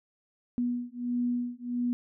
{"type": "beating tone pair", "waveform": "sine", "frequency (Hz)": [242.7, 244.2], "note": ["B3", "B3"], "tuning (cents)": [-30, -19], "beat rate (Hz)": 1.5, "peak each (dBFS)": -31, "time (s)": [0.58, 1.93], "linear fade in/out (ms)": 0, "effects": []}